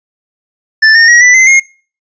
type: tone with pitch steps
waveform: square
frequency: 1760 / 1830.5 / 1903.8 / 1980.1 / 2059 / 2142 Hz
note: A6 / A#6 / A#6 / B6 / C7 / C7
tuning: 0 / -32 / +36 / +4 / -28 / +40 cents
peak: -3 dBFS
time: 0.82-1.6 s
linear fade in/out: 10 ms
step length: 130 ms
effects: noise-tail reverb RT60 0.4 s tail -22 dB re dry + resampled to 16000 Hz